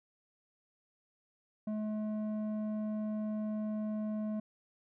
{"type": "tone with low-pass filter", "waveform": "square", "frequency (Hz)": 213.9, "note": "A3", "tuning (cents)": -49, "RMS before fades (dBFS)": -36, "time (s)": [1.67, 4.4], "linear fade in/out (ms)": 5, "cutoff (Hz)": 600, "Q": 1, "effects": []}